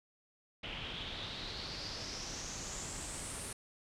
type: noise with low-pass filter sweep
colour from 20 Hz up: pink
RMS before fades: -43 dBFS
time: 0.63-3.53 s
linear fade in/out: 5 ms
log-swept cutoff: 2900 to 9700 Hz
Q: 5.2
effects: none